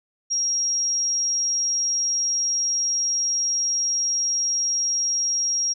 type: tone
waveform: sine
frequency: 5620 Hz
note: F8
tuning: 10 cents sharp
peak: -20 dBFS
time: 0.3-5.74 s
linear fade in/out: 20 ms
effects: none